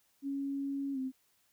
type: tone with pitch glide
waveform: sine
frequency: 277.2 to 261.6 Hz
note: C#4 to C4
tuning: 0 to 0 cents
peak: -33 dBFS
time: 0.22-1.12 s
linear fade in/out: 50 ms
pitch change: -100 cents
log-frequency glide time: 0.93-0.98 s
effects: white hiss -72 dBFS RMS until 1.52 s